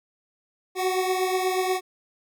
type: beating tone pair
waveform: 25% pulse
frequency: 370 / 378.3 Hz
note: F#4 / F#4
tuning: 0 / +38 cents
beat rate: 8.3 Hz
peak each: -20 / -25 dBFS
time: 0.75-1.81 s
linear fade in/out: 50 ms
effects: none